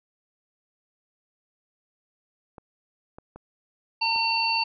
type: clicks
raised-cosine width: 1 ms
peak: -28 dBFS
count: 4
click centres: 2.582 / 3.185 / 3.36 / 4.161 s
type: harmonic tone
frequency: 908 Hz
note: A#5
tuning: 46 cents flat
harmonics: 1 / 3 / 5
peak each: -26 / -26 / -26 dBFS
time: 4.01-4.64 s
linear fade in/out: 10 ms
effects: none